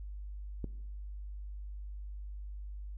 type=click; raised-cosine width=3 ms; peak=-25 dBFS; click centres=0.643 s; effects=noise-tail reverb RT60 0.9 s tail -19 dB re dry + added 50 Hz sine -40 dBFS peak until 2.97 s